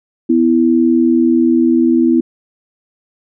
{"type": "tone pair together", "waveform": "sine", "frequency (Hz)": [250.1, 330.3], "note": ["B3", "E4"], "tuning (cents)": [22, 4], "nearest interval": "perfect fourth", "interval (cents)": 482, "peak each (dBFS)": -11, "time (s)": [0.29, 2.21], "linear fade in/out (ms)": 10, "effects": []}